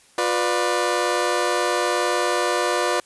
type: chord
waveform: 20% pulse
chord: B diminished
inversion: second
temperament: just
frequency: 355.6 / 493.9 / 592.7 Hz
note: F4 / B4 / D5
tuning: +31 / 0 / +16 cents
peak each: -19 dBFS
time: 0.18-3 s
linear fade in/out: 2 ms
effects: white hiss -54 dBFS RMS until 3.05 s + resampled to 24000 Hz